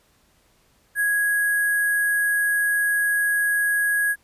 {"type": "tone with sample-and-hold", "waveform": "sine", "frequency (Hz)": 1661.2, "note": "G#6", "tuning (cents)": 0, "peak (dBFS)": -18, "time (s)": [0.95, 4.16], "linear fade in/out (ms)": 50, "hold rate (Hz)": 11025, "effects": ["pink hiss -61 dBFS RMS until 4.23 s", "resampled to 32000 Hz"]}